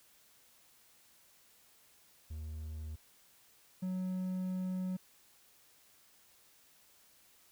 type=tone pair in turn; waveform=triangle; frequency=77.78 / 184.99 Hz; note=D#2 / F#3; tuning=0 / 0 cents; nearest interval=octave + minor third; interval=1500 cents; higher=second; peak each=-38 / -32 dBFS; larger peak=second; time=2.3-2.96 / 3.82-4.97 s; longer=second; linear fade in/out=10 ms; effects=white hiss -65 dBFS RMS until 7.51 s